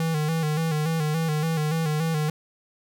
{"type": "tone with vibrato", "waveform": "square", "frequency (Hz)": 157.5, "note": "D#3", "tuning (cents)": 21, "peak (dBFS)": -23, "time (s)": [0, 2.3], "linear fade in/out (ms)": 2, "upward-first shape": "square", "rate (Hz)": 3.5, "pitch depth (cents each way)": 60, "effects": []}